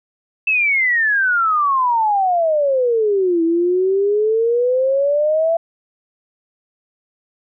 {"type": "exponential two-way sweep", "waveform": "sine", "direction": "down then up", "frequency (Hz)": [2656, 326.6, 673], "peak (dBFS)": -13, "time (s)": [0.47, 5.57], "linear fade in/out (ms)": 5, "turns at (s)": 3.43, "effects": []}